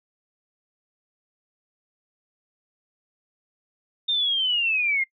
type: linear sweep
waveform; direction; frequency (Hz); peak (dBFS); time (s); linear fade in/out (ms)
sine; down; 3657 to 2093; -20; 4.08-5.04; 10
effects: noise-tail reverb RT60 0.1 s tail -22 dB re dry